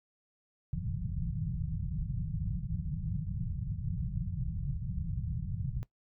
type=low-pass noise; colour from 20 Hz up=white; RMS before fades=-35 dBFS; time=0.73-5.83 s; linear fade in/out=0 ms; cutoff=180 Hz; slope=96 dB/octave; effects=noise-tail reverb RT60 0.1 s tail -18 dB re dry